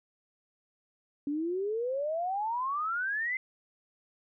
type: exponential sweep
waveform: sine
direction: up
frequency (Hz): 280.6 to 2093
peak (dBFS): -29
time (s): 1.27-3.37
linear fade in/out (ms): 2
effects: none